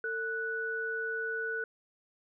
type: tone pair together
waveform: sine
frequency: 450 / 1480 Hz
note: A4 / F#6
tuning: +39 / 0 cents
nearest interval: octave + major sixth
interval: 2061 cents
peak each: -37 / -33 dBFS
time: 0.04-1.64 s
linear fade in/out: 2 ms
effects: none